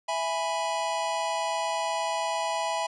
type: chord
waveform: square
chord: E major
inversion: none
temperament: equal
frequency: 659.3 / 830.6 / 987.8 Hz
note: E5 / G#5 / B5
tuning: 0 / 0 / 0 cents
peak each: -32 dBFS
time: 0.08-2.87 s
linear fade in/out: 10 ms
effects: resampled to 22050 Hz